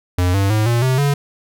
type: tone with pitch steps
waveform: square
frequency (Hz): 89.7 / 98.39 / 107.91 / 118.36 / 129.82 / 142.39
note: F2 / G2 / A2 / A#2 / C3 / C#3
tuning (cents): +47 / +7 / -33 / +27 / -13 / +47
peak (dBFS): -14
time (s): 0.18-1.14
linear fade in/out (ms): 5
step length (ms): 160
effects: none